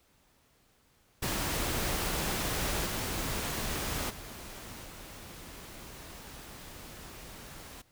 pink noise with level steps, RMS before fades -32 / -34 / -45 / -47 dBFS, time 1.22-7.82 s, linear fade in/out 10 ms, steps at 2.85 / 4.09 / 4.83 s, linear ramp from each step 20 ms, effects pink hiss -67 dBFS RMS until 7.91 s

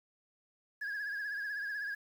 sine tone with vibrato, 1661.2 Hz, G#6, in tune, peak -33 dBFS, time 0.81-1.95 s, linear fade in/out 10 ms, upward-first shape triangle, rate 16 Hz, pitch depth 74 cents each way, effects tanh soft clip ceiling -34 dBFS + 10-bit

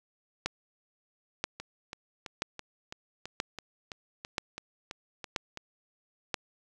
two click trains, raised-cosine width 0.2 ms, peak -22 / -12 dBFS, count 13 / 7, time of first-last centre 1.6-5.574 / 0.46-6.342 s, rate 3.02 / 1.02 Hz, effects none

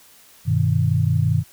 sine chord, G augmented, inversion none, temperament equal, 98 / 123.47 / 155.56 Hz, G2 / B2 / D#3, 0 / 0 / 0 cents, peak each -20 dBFS, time 0.45-1.44 s, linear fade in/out 50 ms, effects white hiss -50 dBFS RMS until 1.52 s

